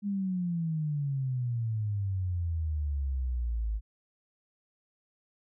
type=exponential sweep; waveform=sine; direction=down; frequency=206.2 to 51.91 Hz; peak=-28 dBFS; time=0.02-3.81 s; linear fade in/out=50 ms; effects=none